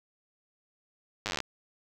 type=slowing click train; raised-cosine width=0.2 ms; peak=-14 dBFS; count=13; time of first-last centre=1.26-1.403 s; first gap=9 ms; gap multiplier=1.05; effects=none